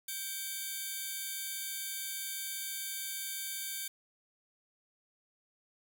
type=tone cluster; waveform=5% pulse; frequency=1570 / 2283 / 3583 Hz; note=G6 / D7 / A7; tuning=+2 / -50 / +31 cents; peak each=-32 / -32 / -33 dBFS; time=0.08-3.88 s; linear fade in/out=5 ms; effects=none